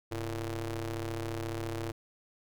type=ring-modulated tone; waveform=sawtooth; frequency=118.1 Hz; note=A#2; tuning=23 cents sharp; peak=-27 dBFS; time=0.11-1.92 s; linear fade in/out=10 ms; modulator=219 Hz; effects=none